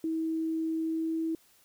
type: tone with pitch glide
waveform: sine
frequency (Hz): 322.2 to 324.3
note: E4 to E4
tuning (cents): -39 to -28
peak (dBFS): -28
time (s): 0.04-1.35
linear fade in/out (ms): 2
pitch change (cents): +11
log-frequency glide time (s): 0.83-1.21
effects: white hiss -63 dBFS RMS until 1.64 s